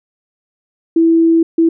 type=tone bursts at uneven times; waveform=sine; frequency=329.6 Hz; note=E4; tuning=in tune; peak=-7 dBFS; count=2; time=0.96-1.43 / 1.58-1.69 s; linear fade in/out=5 ms; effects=none